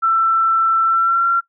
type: tone with pitch glide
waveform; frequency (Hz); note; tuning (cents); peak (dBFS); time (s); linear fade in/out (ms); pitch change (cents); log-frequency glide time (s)
sine; 1336 to 1369.6; E6 to F6; +23 to -34; -12; 0.02-1.41; 20; +43; 0.84-1.27
effects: noise-tail reverb RT60 0.1 s tail -21 dB re dry